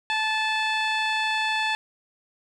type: tone with low-pass filter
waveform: 15% pulse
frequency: 872 Hz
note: A5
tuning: 16 cents flat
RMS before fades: -25 dBFS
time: 0.1-1.75 s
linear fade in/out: 0 ms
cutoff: 4500 Hz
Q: 1
effects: none